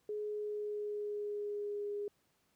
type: tone with pitch glide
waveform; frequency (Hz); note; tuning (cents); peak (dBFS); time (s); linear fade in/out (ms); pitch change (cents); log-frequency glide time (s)
sine; 420.7 to 410.4; G#4 to G#4; +22 to -21; -36; 0.09-2.08; 2; -43; 0.23-1.88
effects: pink hiss -75 dBFS RMS until 2.55 s + high-pass 80 Hz 12 dB/octave